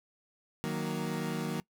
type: chord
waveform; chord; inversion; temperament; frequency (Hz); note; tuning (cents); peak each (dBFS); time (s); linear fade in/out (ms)
30% pulse; D# minor; none; equal; 155.56 / 185 / 233.1; D#3 / F#3 / A#3; 0 / 0 / 0; -34; 0.64-1.6; 0
effects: noise-tail reverb RT60 0.1 s tail -22 dB re dry